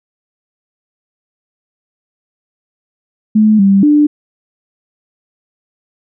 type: tone with pitch steps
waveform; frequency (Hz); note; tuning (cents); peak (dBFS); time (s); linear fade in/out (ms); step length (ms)
sine; 215 / 196.5 / 296.3; A3 / G3 / D4; -40 / +4 / +15; -5; 3.35-4.07; 10; 240
effects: none